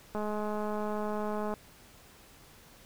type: click train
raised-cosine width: 1 ms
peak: -22 dBFS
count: 294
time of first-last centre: 0.15-1.539 s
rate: 211 Hz
effects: pink hiss -56 dBFS RMS until 2.85 s